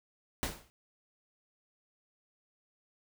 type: noise with exponential decay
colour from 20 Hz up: pink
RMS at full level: -31 dBFS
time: 0.43-0.7 s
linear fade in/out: 0 ms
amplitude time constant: 58 ms
effects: none